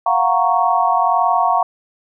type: chord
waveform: sine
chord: Gb major seventh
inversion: third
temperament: equal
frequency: 698.5 / 740 / 932.3 / 1108.7 Hz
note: F5 / Gb5 / Bb5 / Db6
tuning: 0 / 0 / 0 / 0 cents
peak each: -18 dBFS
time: 0.06-1.63 s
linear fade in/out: 5 ms
effects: none